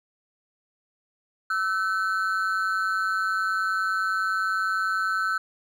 triangle ring-modulated tone, 1415 Hz, F6, 22 cents sharp, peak -18 dBFS, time 1.5-5.38 s, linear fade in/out 5 ms, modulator 95.2 Hz, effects none

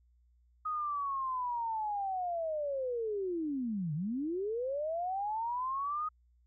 sine linear two-way sweep, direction down then up, 1258 to 142.8 to 1258 Hz, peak -32 dBFS, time 0.65-6.09 s, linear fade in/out 10 ms, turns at 3.94 s, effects added 60 Hz sine -64 dBFS peak until 6.46 s

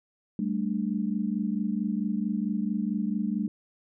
sine chord, G suspended second, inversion none, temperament just, 196 / 220.5 / 294 Hz, G3 / A3 / D4, 0 / +4 / +2 cents, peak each -29 / -29 / -34 dBFS, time 0.39-3.48 s, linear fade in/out 2 ms, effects none

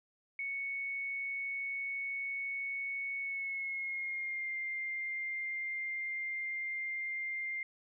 sine tone with pitch glide, 2217 to 2103 Hz, C#7 to C7, 0 to +8 cents, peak -35 dBFS, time 0.39-7.63 s, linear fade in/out 2 ms, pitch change -92 cents, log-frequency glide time 3.2-4.52 s, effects none

